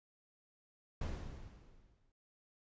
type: noise with exponential decay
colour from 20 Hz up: brown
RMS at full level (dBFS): -36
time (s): 1.01-2.12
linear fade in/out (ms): 5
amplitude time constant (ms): 240
effects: resampled to 16000 Hz